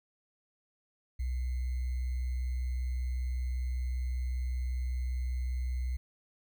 sine tone with sample-and-hold, 62.6 Hz, B1, 24 cents sharp, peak -30 dBFS, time 1.19-5.97 s, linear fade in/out 10 ms, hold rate 2100 Hz, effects none

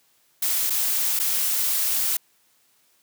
blue noise with dropouts, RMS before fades -23 dBFS, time 0.42-2.17 s, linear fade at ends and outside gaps 5 ms, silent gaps 0.699-0.703 / 1.192-1.197 s, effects white hiss -63 dBFS RMS until 3.02 s + high-pass 100 Hz 12 dB/octave

